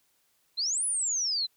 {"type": "exponential two-way sweep", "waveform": "sine", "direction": "up then down", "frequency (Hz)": [3966, 10240, 3966], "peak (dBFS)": -26, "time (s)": [0.57, 1.47], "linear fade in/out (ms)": 20, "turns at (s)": 0.85, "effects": ["white hiss -70 dBFS RMS until 1.56 s"]}